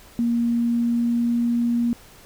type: tone with pitch glide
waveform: sine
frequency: 235.3 to 236.9 Hz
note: A#3 to A#3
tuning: +16 to +28 cents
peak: -18 dBFS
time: 0.19-1.93 s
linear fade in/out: 0 ms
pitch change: +12 cents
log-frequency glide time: 0.48-1.45 s
effects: pink hiss -48 dBFS RMS until 2.25 s